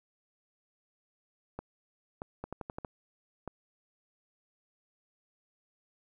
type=two click trains; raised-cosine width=1 ms; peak=-24 / -24 dBFS; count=5 / 4; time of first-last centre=2.44-2.785 / 1.59-3.477 s; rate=11.6 / 1.59 Hz; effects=11-bit